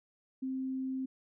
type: tone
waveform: sine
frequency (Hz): 262.4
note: C4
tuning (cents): +5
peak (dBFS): -33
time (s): 0.42-1.06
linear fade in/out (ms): 10
effects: none